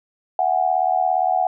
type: tone with amplitude modulation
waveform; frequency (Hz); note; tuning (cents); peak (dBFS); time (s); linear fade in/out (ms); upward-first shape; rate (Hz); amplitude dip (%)
sine; 740; F#5; 0; -12; 0.39-1.47; 2; sine; 77.4; 90
effects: none